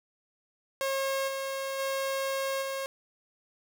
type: tone with level steps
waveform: sawtooth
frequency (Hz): 541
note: C#5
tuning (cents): -42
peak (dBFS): -24 / -28 / -25 / -28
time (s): 0.81-2.86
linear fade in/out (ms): 0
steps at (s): 1.27 / 1.78 / 2.61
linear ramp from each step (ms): 20
effects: 9-bit